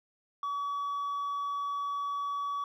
triangle tone with hard clipping, 1137 Hz, C#6, 44 cents sharp, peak -30 dBFS, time 0.43-2.64 s, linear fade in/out 2 ms, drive 1 dB, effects none

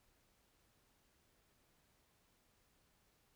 silence, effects pink hiss -75 dBFS RMS until 3.35 s

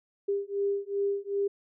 sine beating tone pair, 399 / 401.6 Hz, G4 / G4, +31 / +42 cents, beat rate 2.6 Hz, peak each -30 dBFS, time 0.28-1.48 s, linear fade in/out 10 ms, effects none

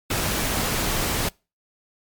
pink noise, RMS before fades -24 dBFS, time 0.1-1.29 s, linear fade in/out 5 ms, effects noise-tail reverb RT60 0.3 s tail -26 dB re dry + MP3 96 kbps

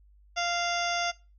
harmonic tone with a mistuned harmonic, 695 Hz, F5, 9 cents flat, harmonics 1 / 2 / 3 / 4 / 5 / 7 / 8 / 9, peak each -30 / -33 / -35 / -36 / -37 / -38 / -39 / -40 dBFS, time 0.36-1.12 s, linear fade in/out 20 ms, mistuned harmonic 9, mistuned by +19 cents, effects noise-tail reverb RT60 0.3 s tail -22 dB re dry + added 50 Hz sine -55 dBFS peak until 1.38 s

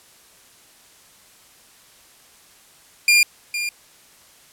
sawtooth tone with echo, 2405 Hz, D7, 41 cents sharp, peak -8 dBFS, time 3.08-3.23 s, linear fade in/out 2 ms, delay 460 ms, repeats 1, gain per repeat -11 dB, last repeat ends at 3.69 s, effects white hiss -51 dBFS RMS until 4.52 s + low-pass 12000 Hz 12 dB/octave

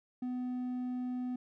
sine tone with hard clipping, 250 Hz, B3, 21 cents sharp, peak -35 dBFS, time 0.22-1.36 s, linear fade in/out 5 ms, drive 3 dB, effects none

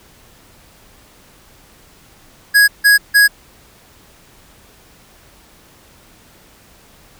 square tone bursts, 1661.2 Hz, G#6, in tune, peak -7 dBFS, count 3, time 2.54-3.28 s, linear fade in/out 20 ms, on 140 ms, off 160 ms, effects pink hiss -47 dBFS RMS until 7.19 s

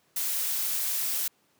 blue noise, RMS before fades -29 dBFS, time 0.16-1.28 s, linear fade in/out 5 ms, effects pink hiss -67 dBFS RMS until 1.59 s + high-pass 150 Hz 12 dB/octave

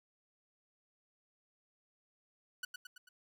sawtooth tone with echo, 1480 Hz, F#6, in tune, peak -34 dBFS, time 2.63-2.65 s, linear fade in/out 5 ms, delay 110 ms, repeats 4, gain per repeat -5 dB, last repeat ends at 3.09 s, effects none

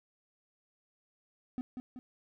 triangle tone with echo, 251.8 Hz, B3, 34 cents sharp, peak -31 dBFS, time 1.58-1.61 s, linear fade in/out 0 ms, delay 190 ms, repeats 2, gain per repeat -5 dB, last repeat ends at 1.99 s, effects none

